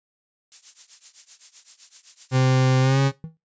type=noise with tremolo; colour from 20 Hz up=violet; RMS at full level=-34 dBFS; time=0.52-2.41 s; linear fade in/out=0 ms; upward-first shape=triangle; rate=7.8 Hz; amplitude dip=95%
type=tone with pitch glide; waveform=40% pulse; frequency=130 to 136.94 Hz; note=C3 to C#3; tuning=-11 to -21 cents; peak=-15 dBFS; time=2.31-3.12 s; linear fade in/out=50 ms; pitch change=+90 cents; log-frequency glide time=2.81-3 s
type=tone with exponential decay; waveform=triangle; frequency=160.7 Hz; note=E3; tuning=44 cents flat; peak=-25 dBFS; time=3.24-3.37 s; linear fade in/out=0 ms; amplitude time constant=27 ms
effects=noise-tail reverb RT60 0.2 s tail -18 dB re dry + resampled to 16000 Hz